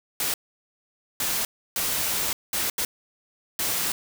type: noise bursts at uneven times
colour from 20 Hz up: white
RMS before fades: -26 dBFS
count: 6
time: 0.2-0.34 / 1.2-1.45 / 1.76-2.33 / 2.53-2.7 / 2.78-2.85 / 3.59-3.92 s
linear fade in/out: 2 ms
effects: none